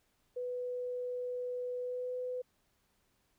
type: tone with pitch glide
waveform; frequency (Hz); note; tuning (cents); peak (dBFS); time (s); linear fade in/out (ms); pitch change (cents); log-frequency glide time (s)
sine; 495.6 to 501.4; B4 to B4; +6 to +26; -35; 0.36-2.42; 10; +20; 1.79-2.15
effects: pink hiss -75 dBFS RMS until 3.38 s